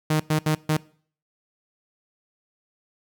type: tone bursts at uneven times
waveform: sawtooth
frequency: 154.7 Hz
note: D#3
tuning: 10 cents flat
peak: -15 dBFS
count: 4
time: 0.1-0.2 / 0.3-0.39 / 0.46-0.55 / 0.69-0.77 s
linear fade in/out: 5 ms
effects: noise-tail reverb RT60 0.5 s tail -22 dB re dry